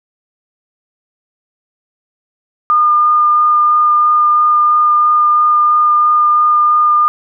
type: tone with vibrato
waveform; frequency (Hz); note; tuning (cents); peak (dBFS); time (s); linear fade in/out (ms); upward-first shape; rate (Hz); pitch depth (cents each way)
sine; 1211; D#6; -47; -7; 2.7-7.08; 0; sine; 3; 9
effects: none